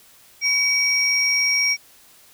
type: tone pair together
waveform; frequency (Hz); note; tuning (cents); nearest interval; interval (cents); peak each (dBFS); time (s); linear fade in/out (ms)
sine; 2276 / 5594; C#7 / F8; +45 / +2; octave + major third; 1557; -18; 0.41-1.77; 50
effects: tanh soft clip ceiling -12 dBFS + white hiss -51 dBFS RMS until 2.33 s